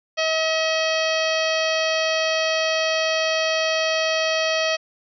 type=harmonic tone; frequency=639 Hz; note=D#5; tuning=46 cents sharp; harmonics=1 / 2 / 3 / 4 / 5 / 6 / 7 / 8 / 9; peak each=-22 / -30 / -28 / -27 / -28 / -39 / -30 / -35 / -34 dBFS; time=0.17-4.77 s; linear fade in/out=20 ms; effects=none